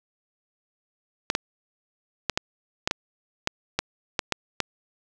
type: clicks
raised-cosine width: 0.2 ms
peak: -5 dBFS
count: 11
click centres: 1.301 / 1.351 / 2.297 / 2.375 / 2.875 / 2.911 / 3.474 / 3.79 / 4.192 / 4.323 / 4.603 s
effects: none